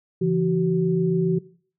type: tone cluster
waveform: sine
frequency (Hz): 142.3 / 169.7 / 377.7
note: C#3 / F3 / F#4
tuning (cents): +46 / -49 / +36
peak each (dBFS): -28 / -21 / -22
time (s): 0.21-1.39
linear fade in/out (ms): 10
effects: noise-tail reverb RT60 0.5 s tail -20 dB re dry